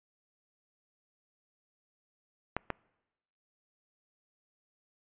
clicks, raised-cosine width 0.5 ms, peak -15 / -16 dBFS, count 2, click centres 2.566 / 2.703 s, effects noise-tail reverb RT60 1.0 s tail -26 dB re dry + resampled to 8000 Hz

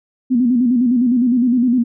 sine tone with vibrato, 245.4 Hz, B3, 11 cents flat, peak -11 dBFS, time 0.3-1.84 s, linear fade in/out 20 ms, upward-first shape square, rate 9.8 Hz, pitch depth 76 cents each way, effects none

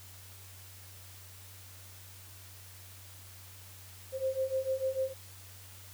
sine beating tone pair, 523.3 / 530 Hz, C5 / C5, 0 / +22 cents, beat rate 6.7 Hz, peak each -34 / -32 dBFS, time 4.12-5.14 s, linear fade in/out 50 ms, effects added 94 Hz sine -52 dBFS peak until 5.93 s + white hiss -53 dBFS RMS until 5.93 s

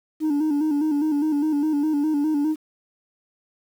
sine tone with vibrato, 299.4 Hz, D4, 33 cents sharp, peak -16 dBFS, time 0.2-2.56 s, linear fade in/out 50 ms, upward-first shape square, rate 4.9 Hz, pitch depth 66 cents each way, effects tanh soft clip ceiling -18 dBFS + 8-bit

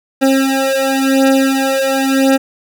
25% pulse beating tone pair, 268.2 / 269.14 Hz, C4 / C4, +43 / +49 cents, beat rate 0.94 Hz, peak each -10 dBFS, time 0.21-2.38 s, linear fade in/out 20 ms, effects none

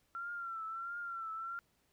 sine tone with vibrato, 1361 Hz, F6, 45 cents flat, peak -39 dBFS, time 0.15-1.59 s, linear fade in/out 0 ms, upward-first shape triangle, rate 1.5 Hz, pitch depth 72 cents each way, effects pink hiss -75 dBFS RMS until 1.92 s

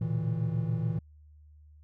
triangle tone cluster, 113.8 / 120.8 / 142.9 / 161.9 Hz, A#2 / B2 / D3 / E3, -41 / -38 / -47 / -31 cents, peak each -29 / -33 / -37 / -29 dBFS, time 0.01-0.99 s, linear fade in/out 5 ms, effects added 75 Hz sine -52 dBFS peak until 1.83 s

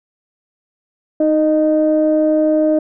sine tone pair together, 311.1 / 616.1 Hz, D#4 / D#5, 0 / -17 cents, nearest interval octave, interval 1183 cents, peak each -13 / -13 dBFS, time 1.2-2.79 s, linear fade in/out 5 ms, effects tanh soft clip ceiling -4 dBFS

